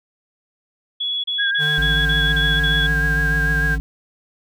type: tone bursts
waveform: sine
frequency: 3378 Hz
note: G#7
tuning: 29 cents sharp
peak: -20 dBFS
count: 7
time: 1-2.872 s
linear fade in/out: 10 ms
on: 240 ms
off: 32 ms
type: tone with vibrato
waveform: sine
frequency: 1616 Hz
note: G#6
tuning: 48 cents flat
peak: -18 dBFS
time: 1.38-3.76 s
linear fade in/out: 20 ms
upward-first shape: triangle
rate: 6.7 Hz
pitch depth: 44 cents each way
type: tone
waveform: square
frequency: 150 Hz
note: D3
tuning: 37 cents sharp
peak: -25 dBFS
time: 1.58-3.79 s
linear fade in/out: 50 ms
type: harmonic tone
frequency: 55 Hz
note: A1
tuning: in tune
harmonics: 1 / 3 / 5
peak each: -20 / -30 / -34 dBFS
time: 1.78-3.8 s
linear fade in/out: 0 ms
effects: none